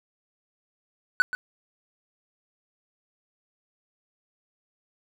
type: tone with echo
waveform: triangle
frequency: 1494 Hz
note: F#6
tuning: 16 cents sharp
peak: -13 dBFS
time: 1.2-1.22 s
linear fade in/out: 0 ms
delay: 130 ms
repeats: 1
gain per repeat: -12 dB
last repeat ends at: 1.35 s
effects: none